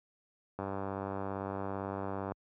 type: click train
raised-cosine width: 1 ms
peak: -23 dBFS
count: 170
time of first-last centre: 0.59-2.32 s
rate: 97.7 Hz
effects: high-pass 60 Hz 12 dB/octave